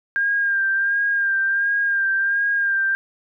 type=tone with vibrato; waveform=sine; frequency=1603 Hz; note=G6; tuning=38 cents sharp; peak=-17 dBFS; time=0.16-2.95 s; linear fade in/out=0 ms; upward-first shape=sine; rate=1.4 Hz; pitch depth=32 cents each way; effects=none